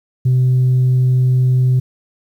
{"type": "tone", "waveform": "sine", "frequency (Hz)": 127.7, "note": "C3", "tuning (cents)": -42, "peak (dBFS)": -8, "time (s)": [0.25, 1.8], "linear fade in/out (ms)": 10, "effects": ["tanh soft clip ceiling -8 dBFS", "8-bit"]}